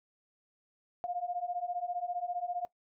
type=beating tone pair; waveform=sine; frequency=700 / 715 Hz; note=F5 / F5; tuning=+4 / +41 cents; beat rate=15 Hz; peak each=-37 / -36 dBFS; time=1.04-2.65 s; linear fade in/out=0 ms; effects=noise-tail reverb RT60 0.1 s tail -19 dB re dry